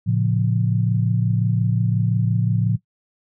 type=chord; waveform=sine; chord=A augmented; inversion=none; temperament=equal with one note detuned; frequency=112.9 / 138.59 / 174.61 Hz; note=A2 / C#3 / E#3; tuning=+45 / 0 / 0 cents; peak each=-19 / -23 / -22 dBFS; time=0.06-2.77 s; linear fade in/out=20 ms; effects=noise-tail reverb RT60 0.1 s tail -17 dB re dry